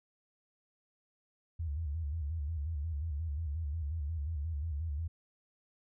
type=tone with vibrato; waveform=sine; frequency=77 Hz; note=D#2; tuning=17 cents flat; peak=-33 dBFS; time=1.59-5.08 s; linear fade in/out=10 ms; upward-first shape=square; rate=5.6 Hz; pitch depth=120 cents each way; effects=none